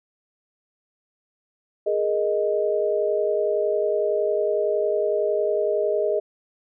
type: chord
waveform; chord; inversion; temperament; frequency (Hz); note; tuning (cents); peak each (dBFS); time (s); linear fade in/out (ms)
sine; Ab suspended second; none; equal; 415.3 / 466.2 / 622.3; Ab4 / Bb4 / Eb5; 0 / 0 / 0; -23 / -27 / -23; 1.86-6.2; 10
effects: none